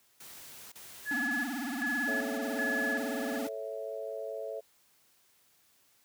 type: noise bursts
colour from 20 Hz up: white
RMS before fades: -49 dBFS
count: 6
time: 0.2-3.49 s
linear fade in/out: 5 ms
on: 520 ms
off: 34 ms
type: tone with tremolo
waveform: sine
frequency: 1700 Hz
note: G#6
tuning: 40 cents sharp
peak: -30 dBFS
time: 1.05-3.39 s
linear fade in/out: 50 ms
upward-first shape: square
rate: 1.3 Hz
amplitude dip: 75%
type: tone with vibrato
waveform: square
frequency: 261.6 Hz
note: C4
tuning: in tune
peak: -35 dBFS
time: 1.11-3.47 s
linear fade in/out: 2 ms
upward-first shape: triangle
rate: 18 Hz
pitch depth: 250 cents each way
type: chord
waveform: sine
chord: A major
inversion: none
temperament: equal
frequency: 440 / 554.4 / 659.3 Hz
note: A4 / C#5 / E5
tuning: 0 / 0 / 0 cents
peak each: -40 dBFS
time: 2.07-4.61 s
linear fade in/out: 20 ms
effects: white hiss -67 dBFS RMS until 6.04 s + high-pass 60 Hz 12 dB/octave